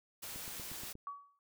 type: noise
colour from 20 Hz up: white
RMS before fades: -45 dBFS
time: 0.22-0.93 s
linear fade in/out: 10 ms
type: click train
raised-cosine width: 3 ms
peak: -37 dBFS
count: 6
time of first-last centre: 0.36-0.954 s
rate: 8.42 Hz
type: tone with exponential decay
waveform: sine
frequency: 1134 Hz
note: C#6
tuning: 39 cents sharp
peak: -37 dBFS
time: 1.07-1.39 s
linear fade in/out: 1 ms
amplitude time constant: 69 ms
effects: none